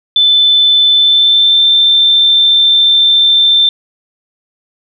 sine tone with pitch glide, 3520 to 3563 Hz, A7 to A7, 0 to +21 cents, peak -5 dBFS, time 0.16-3.69 s, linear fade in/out 2 ms, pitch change +21 cents, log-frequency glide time 0.92-1.65 s, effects none

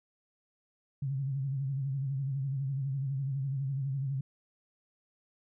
sine tone with vibrato, 136.1 Hz, C#3, 31 cents flat, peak -30 dBFS, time 1.02-4.21 s, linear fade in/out 5 ms, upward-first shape sine, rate 12 Hz, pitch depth 74 cents each way, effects none

